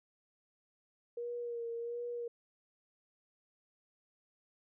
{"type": "tone with vibrato", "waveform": "sine", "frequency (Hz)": 472.4, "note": "A#4", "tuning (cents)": 23, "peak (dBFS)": -37, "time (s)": [1.17, 2.28], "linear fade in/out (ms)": 5, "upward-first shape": "sine", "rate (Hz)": 1.4, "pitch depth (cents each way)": 30, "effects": []}